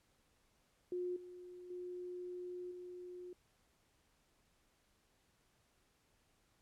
sine tone with level steps, 358.7 Hz, F4, 46 cents sharp, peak -37 / -50 / -43 / -47 dBFS, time 0.92-3.33 s, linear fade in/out 2 ms, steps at 1.16 / 1.7 / 2.71 s, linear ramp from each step 5 ms, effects pink hiss -75 dBFS RMS until 6.61 s + low-pass 12000 Hz 12 dB/octave

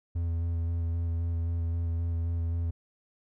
triangle tone with vibrato, 84 Hz, E2, 33 cents sharp, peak -25 dBFS, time 0.15-2.71 s, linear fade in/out 10 ms, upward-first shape square, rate 3.8 Hz, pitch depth 14 cents each way, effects none

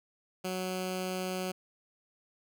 10% pulse tone with notch filter, 185 Hz, F#3, in tune, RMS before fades -35 dBFS, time 0.44-1.52 s, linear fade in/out 10 ms, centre 1000 Hz, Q 1.9, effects none

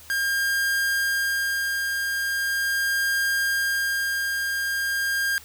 45% pulse tone with tremolo, 1608 Hz, G6, 44 cents sharp, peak -21 dBFS, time 0.1-5.38 s, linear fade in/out 0 ms, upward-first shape sine, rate 0.4 Hz, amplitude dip 30%, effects added 78 Hz sine -53 dBFS peak until 5.44 s + white hiss -47 dBFS RMS until 5.44 s

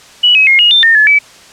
sine tone with pitch steps, 2940 / 2550 / 2143 / 2875 / 3579 / 1821 / 1718 / 2297 Hz, F#7 / D#7 / C7 / F7 / A7 / A#6 / A6 / D7, -12 / +42 / +41 / +50 / +29 / -41 / -42 / -39 cents, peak -4 dBFS, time 0.23-1.19 s, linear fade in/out 10 ms, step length 120 ms, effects white hiss -38 dBFS RMS until 1.52 s + low-pass 7000 Hz 12 dB/octave

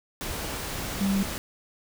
sine tone in noise, 196 Hz, G3, in tune, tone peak -22 dBFS, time 1.01-1.23 s, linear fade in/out 0 ms, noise pink, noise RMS -33 dBFS, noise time 0.21-1.38 s, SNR +8 dB, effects none

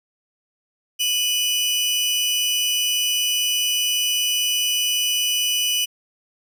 sawtooth tone pair together, 2489 / 2960 Hz, D#7 / F#7, 0 / 0 cents, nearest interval minor third, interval 300 cents, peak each -26 / -16 dBFS, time 0.99-5.86 s, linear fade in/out 20 ms, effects none

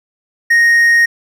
triangle tone, 1864.7 Hz, A#6, in tune, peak -5 dBFS, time 0.5-1.06 s, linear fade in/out 10 ms, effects none

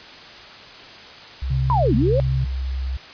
sine tone, 65.41 Hz, C2, in tune, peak -22 dBFS, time 1.42-2.97 s, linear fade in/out 5 ms
sine tone with vibrato, 130.81 Hz, C3, in tune, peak -19 dBFS, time 1.5-2.45 s, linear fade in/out 10 ms, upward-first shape sine, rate 7.4 Hz, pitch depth 10 cents each way
sine linear two-way sweep, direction down then up, 1036 to 196.4 to 578 Hz, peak -17 dBFS, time 1.7-2.2 s, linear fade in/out 0 ms, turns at 1.95 s
effects white hiss -40 dBFS RMS until 3.13 s + resampled to 11025 Hz

